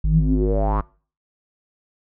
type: tone with low-pass filter sweep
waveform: square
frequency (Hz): 51.5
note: G#1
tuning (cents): -14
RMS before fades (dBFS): -18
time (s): 0.04-0.81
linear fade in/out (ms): 5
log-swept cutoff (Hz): 110 to 1200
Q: 6.8
effects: noise-tail reverb RT60 0.4 s tail -23 dB re dry